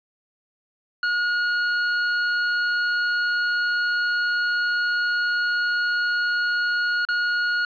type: tone with dropouts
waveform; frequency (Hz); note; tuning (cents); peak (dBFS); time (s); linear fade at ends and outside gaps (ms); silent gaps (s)
45% pulse; 1441; F#6; -46; -20; 1.03-7.65; 2; 7.051-7.087
effects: resampled to 11025 Hz + 9-bit